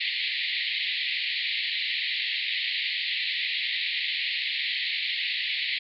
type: band-pass noise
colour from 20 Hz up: pink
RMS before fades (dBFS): -29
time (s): 0-5.79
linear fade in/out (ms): 10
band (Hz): 1900 to 4400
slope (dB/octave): 96
effects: none